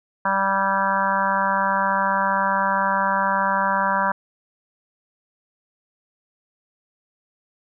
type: harmonic tone with a mistuned harmonic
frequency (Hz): 195.1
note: G3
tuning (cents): -8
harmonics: 1 / 3 / 4 / 5 / 6 / 7 / 8 / 9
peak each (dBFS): -30 / -28 / -30 / -21 / -27 / -28 / -26 / -32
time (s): 0.25-4.12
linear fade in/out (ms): 5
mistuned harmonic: 9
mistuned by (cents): -58
effects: none